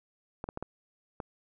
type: clicks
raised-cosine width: 1 ms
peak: -22 dBFS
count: 5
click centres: 0.441 / 0.489 / 0.574 / 0.626 / 1.202 s
effects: none